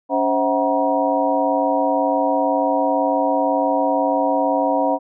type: tone cluster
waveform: sine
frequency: 282.6 / 524 / 650 / 748 / 952 Hz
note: C#4 / C5 / E5 / F#5 / A#5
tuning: +34 / +2 / -24 / +19 / +36 cents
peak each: -22 dBFS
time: 0.09-4.99 s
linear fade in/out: 50 ms
effects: none